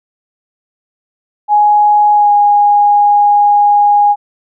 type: tone with pitch glide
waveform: sine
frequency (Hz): 834 to 823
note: G#5 to G#5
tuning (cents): +7 to -16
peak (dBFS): -5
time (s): 1.48-4.16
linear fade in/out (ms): 50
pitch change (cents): -23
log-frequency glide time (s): 2.13-2.32
effects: none